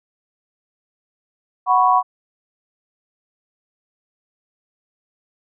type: chord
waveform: sine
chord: F# suspended fourth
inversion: none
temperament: equal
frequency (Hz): 740 / 987.8 / 1108.7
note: F#5 / B5 / C#6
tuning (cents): 0 / 0 / 0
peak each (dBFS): -16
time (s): 1.66-2.03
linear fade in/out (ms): 50
effects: none